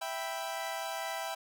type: chord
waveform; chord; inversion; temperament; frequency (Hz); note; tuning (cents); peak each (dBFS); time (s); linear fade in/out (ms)
sawtooth; E minor; none; equal; 659.3 / 784 / 987.8; E5 / G5 / B5; 0 / 0 / 0; -35 / -35 / -38; 0.01-1.35; 10
effects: none